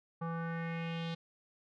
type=tone with low-pass filter sweep; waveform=square; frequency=166.1 Hz; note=E3; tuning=13 cents sharp; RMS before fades=-38 dBFS; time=0.21-1.15 s; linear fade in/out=10 ms; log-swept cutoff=1100 to 3800 Hz; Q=3.1; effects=none